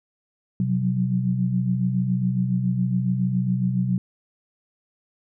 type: tone cluster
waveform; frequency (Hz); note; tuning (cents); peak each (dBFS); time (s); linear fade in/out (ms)
sine; 127.5 / 179.5 / 186.7; C3 / F3 / F#3; -44 / +48 / +16; -23 / -28 / -23; 0.6-3.98; 2
effects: none